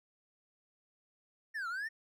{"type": "linear two-way sweep", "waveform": "triangle", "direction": "down then up", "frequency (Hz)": [1857, 1318.5, 1857], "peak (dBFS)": -34, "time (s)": [1.54, 1.89], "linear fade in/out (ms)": 20, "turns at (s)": 1.68, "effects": []}